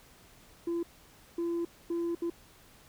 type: tone bursts at uneven times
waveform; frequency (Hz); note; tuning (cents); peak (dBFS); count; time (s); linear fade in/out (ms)
sine; 340; F4; -46; -27; 4; 0.67-0.83 / 1.38-1.65 / 1.9-2.15 / 2.22-2.3; 5
effects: tanh soft clip ceiling -28 dBFS + pink hiss -58 dBFS RMS until 2.88 s